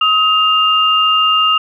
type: tone pair together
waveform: sine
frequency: 1264 / 2803 Hz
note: D#6 / F7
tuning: +27 / +6 cents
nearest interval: octave + major second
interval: 1379 cents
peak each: -12 / -12 dBFS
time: 0.01-1.58 s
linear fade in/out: 5 ms
effects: none